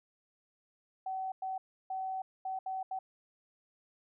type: tone bursts at uneven times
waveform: sine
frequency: 759 Hz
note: F#5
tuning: 44 cents sharp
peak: -34 dBFS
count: 6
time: 1.06-1.32 / 1.42-1.58 / 1.9-2.22 / 2.45-2.59 / 2.66-2.83 / 2.91-2.99 s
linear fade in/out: 5 ms
effects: none